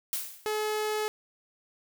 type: noise with exponential decay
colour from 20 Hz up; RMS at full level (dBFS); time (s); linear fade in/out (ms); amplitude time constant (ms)
blue; -29; 0.13-0.58; 0; 96
type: tone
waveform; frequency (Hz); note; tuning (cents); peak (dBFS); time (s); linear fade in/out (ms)
sawtooth; 427.1; G#4; +48; -24; 0.46-1.08; 0
effects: none